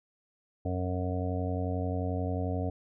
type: harmonic tone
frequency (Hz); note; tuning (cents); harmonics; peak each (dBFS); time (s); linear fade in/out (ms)
91.3; F#2; -23; 1 / 2 / 3 / 5 / 6 / 7 / 8; -31 / -39 / -36 / -39 / -42 / -40 / -41; 0.65-2.7; 5
effects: none